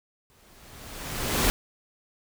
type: noise with exponential growth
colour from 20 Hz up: pink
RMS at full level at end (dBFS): -21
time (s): 0.3-1.5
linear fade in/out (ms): 0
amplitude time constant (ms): 260
effects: none